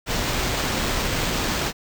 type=noise with sample-and-hold; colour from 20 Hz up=pink; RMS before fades=-24 dBFS; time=0.06-1.73 s; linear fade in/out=50 ms; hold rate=11025 Hz; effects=none